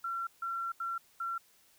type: tone bursts at uneven times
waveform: sine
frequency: 1361 Hz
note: F6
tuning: 45 cents flat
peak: -33 dBFS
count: 4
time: 0.04-0.27 / 0.42-0.72 / 0.8-0.98 / 1.2-1.38 s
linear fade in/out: 5 ms
effects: white hiss -65 dBFS RMS until 1.78 s